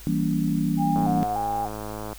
sine chord, E half-diminished seventh, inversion none, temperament equal with one note detuned, 164.81 / 196 / 233.1 / 286.6 Hz, E3 / G3 / Bb3 / D4, 0 / 0 / 0 / -42 cents, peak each -25 / -27 / -27 / -27 dBFS, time 0.07-1.23 s, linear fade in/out 0 ms
sine tone with vibrato, 766 Hz, G5, 40 cents flat, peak -24 dBFS, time 0.77-1.69 s, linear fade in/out 50 ms, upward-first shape square, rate 1.7 Hz, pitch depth 89 cents each way
click train, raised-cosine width 1 ms, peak -20 dBFS, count 125, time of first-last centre 0.96-2.13 s, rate 106 Hz
effects added 50 Hz sine -42 dBFS peak until 2.18 s + white hiss -46 dBFS RMS until 2.18 s

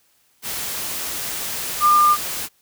sine tone in noise, 1202 Hz, D6, 40 cents sharp, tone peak -11 dBFS, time 1.8-2.17 s, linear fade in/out 50 ms, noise white, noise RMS -27 dBFS, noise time 0.42-2.49 s, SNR +13 dB, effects white hiss -61 dBFS RMS until 2.61 s

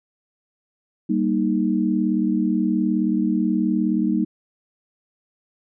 sine chord, Eb major, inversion first, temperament just, 194.45 / 233.3 / 311.1 Hz, G3 / Bb3 / Eb4, -14 / +2 / 0 cents, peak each -22 dBFS, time 1.09-4.25 s, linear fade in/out 10 ms, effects none

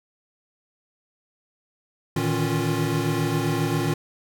square tone cluster, 113.6 / 151.4 / 158.9 / 276.3 / 351.6 Hz, A#2 / D#3 / D#3 / C#4 / F4, -44 / -47 / +37 / -6 / +12 cents, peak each -29 dBFS, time 2.16-3.94 s, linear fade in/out 5 ms, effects none

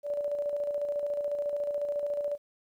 sine tone with tremolo, 580 Hz, D5, 22 cents flat, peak -27 dBFS, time 0.03-2.38 s, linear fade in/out 50 ms, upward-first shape square, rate 14 Hz, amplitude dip 40%, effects 11-bit

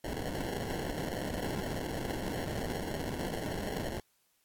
white noise with sample-and-hold, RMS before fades -36 dBFS, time 0.04-4 s, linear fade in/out 5 ms, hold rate 1225 Hz, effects white hiss -73 dBFS RMS until 4.44 s + AAC 64 kbps

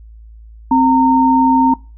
sine tone pair together, 261.6 / 918.1 Hz, C4 / A#5, 0 / -27 cents, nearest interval octave + minor seventh, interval 2173 cents, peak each -11 dBFS, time 0.71-1.74 s, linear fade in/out 5 ms, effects noise-tail reverb RT60 0.3 s tail -22 dB re dry + added 55 Hz sine -35 dBFS peak until 1.97 s

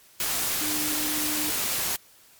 sine tone in noise, 302.8 Hz, D#4, 47 cents flat, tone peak -32 dBFS, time 0.61-1.5 s, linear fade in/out 2 ms, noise white, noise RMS -27 dBFS, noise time 0.2-1.96 s, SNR -8 dB, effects white hiss -55 dBFS RMS until 2.39 s + MP3 96 kbps

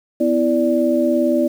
sine tone cluster, 251.7 / 329.4 / 585 Hz, B3 / E4 / D5, +33 / -1 / -7 cents, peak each -18 dBFS, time 0.2-1.48 s, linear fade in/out 10 ms, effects 7-bit

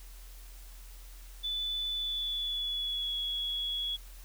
sine tone with pitch glide, 3489 to 3355 Hz, A7 to G#7, -15 to +17 cents, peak -31 dBFS, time 1.43-3.97 s, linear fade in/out 20 ms, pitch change -68 cents, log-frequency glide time 1.95-3.17 s, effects added 42 Hz sine -46 dBFS peak until 4.24 s + white hiss -56 dBFS RMS until 4.24 s

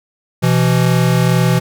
square tone pair together, 125.6 / 167.85 Hz, B2 / E3, +30 / +32 cents, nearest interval perfect fourth, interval 502 cents, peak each -14 dBFS, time 0.42-1.6 s, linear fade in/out 20 ms, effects none

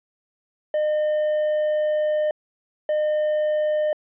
triangle tone pair in turn, 608 / 608 Hz, D#5 / D#5, -40 / -40 cents, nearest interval unison, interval 0 cents, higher neither, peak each -17 dBFS, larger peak neither, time 0.74-2.31 / 2.89-3.93 s, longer first, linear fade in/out 2 ms, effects resampled to 8000 Hz

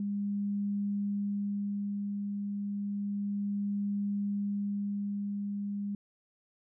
sine tone with tremolo, 202.5 Hz, G#3, 43 cents flat, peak -29 dBFS, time 0-5.95 s, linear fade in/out 2 ms, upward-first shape sine, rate 0.31 Hz, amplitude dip 30%, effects none

